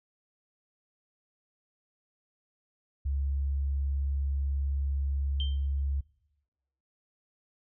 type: tone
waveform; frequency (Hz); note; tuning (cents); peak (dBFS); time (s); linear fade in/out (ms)
sine; 69.3; C#2; 0; -27; 3.05-6.01; 10
type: tone with exponential decay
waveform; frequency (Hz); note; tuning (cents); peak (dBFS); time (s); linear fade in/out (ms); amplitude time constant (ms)
sine; 3136; G7; 0; -31; 5.4-5.65; 1; 53
effects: noise-tail reverb RT60 1.0 s tail -22 dB re dry